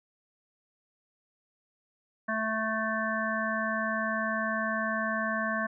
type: harmonic tone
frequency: 220 Hz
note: A3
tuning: in tune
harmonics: 1 / 3 / 5 / 7 / 8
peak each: -34 / -34 / -34 / -34 / -34 dBFS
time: 2.28-5.67 s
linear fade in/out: 10 ms
effects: none